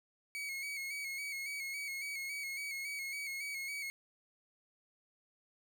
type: tone with vibrato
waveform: 40% pulse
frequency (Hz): 2217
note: C#7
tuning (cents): 0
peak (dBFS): -38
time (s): 0.35-3.9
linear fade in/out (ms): 0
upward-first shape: square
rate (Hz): 3.6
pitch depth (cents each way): 40
effects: none